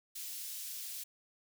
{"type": "high-pass noise", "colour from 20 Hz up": "white", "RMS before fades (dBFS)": -43, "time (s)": [0.15, 1.04], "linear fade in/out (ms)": 10, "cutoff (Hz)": 3500, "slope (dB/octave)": 12, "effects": []}